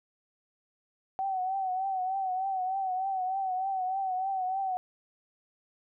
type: tone with vibrato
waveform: sine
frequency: 758 Hz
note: F#5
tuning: 42 cents sharp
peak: -28 dBFS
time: 1.19-4.77 s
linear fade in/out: 0 ms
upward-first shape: triangle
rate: 3.3 Hz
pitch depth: 67 cents each way
effects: none